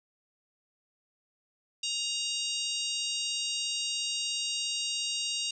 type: harmonic tone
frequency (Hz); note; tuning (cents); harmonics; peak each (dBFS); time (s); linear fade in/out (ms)
937; A#5; +9; 3 / 4 / 5 / 6 / 7 / 8 / 9; -34 / -36 / -38 / -40 / -41 / -42 / -43; 1.83-5.51; 5
effects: none